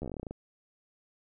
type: slowing click train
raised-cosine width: 2 ms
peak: -25 dBFS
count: 13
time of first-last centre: 0.02-0.31 s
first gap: 12 ms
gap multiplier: 1.12
effects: none